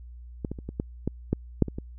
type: clicks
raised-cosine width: 3 ms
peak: -16 / -19 / -26 / -21 / -14 / -13 / -10 / -6 / -20 / -20 dBFS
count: 10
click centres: 0.448 / 0.516 / 0.588 / 0.69 / 0.799 / 1.076 / 1.33 / 1.623 / 1.683 / 1.785 s
effects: added 60 Hz sine -41 dBFS peak until 1.98 s